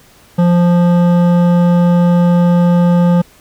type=tone with hard clipping; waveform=triangle; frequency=174.61 Hz; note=F3; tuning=in tune; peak=-9 dBFS; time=0.38-3.22 s; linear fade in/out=10 ms; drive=16 dB; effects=pink hiss -45 dBFS RMS until 3.4 s

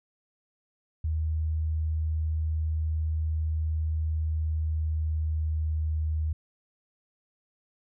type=tone with pitch glide; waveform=sine; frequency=78.7 to 78.02 Hz; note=D#2 to D#2; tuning=+20 to +5 cents; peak=-25 dBFS; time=1.04-6.33 s; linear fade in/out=5 ms; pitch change=-15 cents; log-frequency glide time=4.09-5.91 s; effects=none

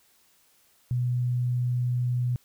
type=tone; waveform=sine; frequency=123.47 Hz; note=B2; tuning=in tune; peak=-23 dBFS; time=0.91-2.36 s; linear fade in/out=0 ms; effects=white hiss -63 dBFS RMS until 2.44 s

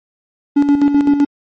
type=tone with tremolo; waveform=triangle; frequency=285.9 Hz; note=D4; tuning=46 cents flat; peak=-5 dBFS; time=0.56-1.25 s; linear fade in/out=10 ms; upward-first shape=square; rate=7.8 Hz; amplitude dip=55%; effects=MP3 32 kbps

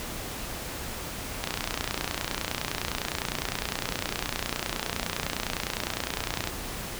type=click train; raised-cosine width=0.2 ms; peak=-10 dBFS; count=151; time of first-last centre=1.44-6.474 s; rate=29.8 Hz; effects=pink hiss -36 dBFS RMS until 6.99 s

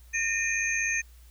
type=tone cluster; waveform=sine; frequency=1826 / 2414 / 2510 / 6330 Hz; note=A#6 / D7 / D#7 / G8; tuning=-36 / +47 / +15 / +16 cents; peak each=-29 / -30 / -34 / -32 dBFS; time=0.13-1.02 s; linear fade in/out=20 ms; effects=added 60 Hz sine -49 dBFS peak until 1.3 s + white hiss -61 dBFS RMS until 1.3 s

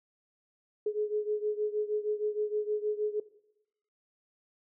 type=beating tone pair; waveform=sine; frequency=420.5 / 426.9 Hz; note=G#4 / G#4; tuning=+22 / +48 cents; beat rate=6.4 Hz; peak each=-30 / -33 dBFS; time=0.86-3.2 s; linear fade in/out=5 ms; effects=noise-tail reverb RT60 0.8 s tail -18 dB re dry

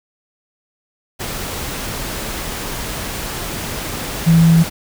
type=tone in noise; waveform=sine; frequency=165.2 Hz; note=E3; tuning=4 cents sharp; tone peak=-7 dBFS; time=4.26-4.64 s; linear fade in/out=20 ms; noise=pink; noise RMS=-25 dBFS; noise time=1.19-4.7 s; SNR=+15 dB; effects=none

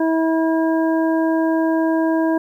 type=harmonic tone; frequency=323.6 Hz; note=E4; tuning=32 cents flat; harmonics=1 / 2 / 3 / 5; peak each=-16 / -22 / -26 / -30 dBFS; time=0-2.38 s; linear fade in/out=5 ms; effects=9-bit

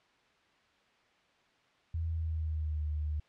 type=tone with pitch glide; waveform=sine; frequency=82 to 75.63 Hz; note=E2 to D#2; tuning=-9 to -49 cents; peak=-31 dBFS; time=1.94-3.2 s; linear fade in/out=5 ms; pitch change=-140 cents; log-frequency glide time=2.08-2.85 s; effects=white hiss -67 dBFS RMS until 3.28 s + low-pass 3000 Hz 12 dB/octave

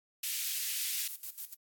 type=high-pass noise; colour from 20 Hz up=white; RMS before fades=-35 dBFS; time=0.23-1.08 s; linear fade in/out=5 ms; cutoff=2100 Hz; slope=24 dB/octave
type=noise with tremolo; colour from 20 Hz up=violet; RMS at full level=-40 dBFS; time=0.79-1.55 s; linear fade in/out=20 ms; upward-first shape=square; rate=6.8 Hz; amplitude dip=80%
effects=AAC 64 kbps

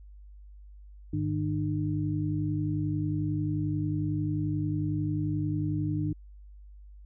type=tone cluster; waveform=sine; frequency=101.2 / 152.4 / 302.5 Hz; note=G#2 / D#3 / D#4; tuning=-44 / -36 / -49 cents; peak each=-31 dBFS; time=1.13-6.13 s; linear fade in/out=5 ms; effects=added 50 Hz sine -46 dBFS peak until 7.05 s

